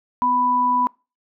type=tone pair together; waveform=sine; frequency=249.4 / 990.1 Hz; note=B3 / B5; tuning=+17 / +4 cents; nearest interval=2 octaves; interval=2387 cents; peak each=-27 / -16 dBFS; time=0.22-0.87 s; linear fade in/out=0 ms; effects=noise-tail reverb RT60 0.3 s tail -25 dB re dry